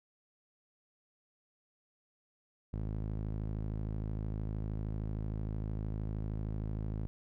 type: tone with band-pass filter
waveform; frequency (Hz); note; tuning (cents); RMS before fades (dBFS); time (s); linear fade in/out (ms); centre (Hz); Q
sawtooth; 53.1; G#1; +39; -37; 2.73-7.07; 0; 130; 0.7
effects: none